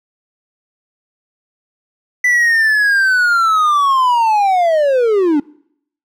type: linear sweep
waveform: triangle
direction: down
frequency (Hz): 1994 to 277.7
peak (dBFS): -8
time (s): 2.24-5.4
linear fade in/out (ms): 5
effects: noise-tail reverb RT60 0.7 s tail -24 dB re dry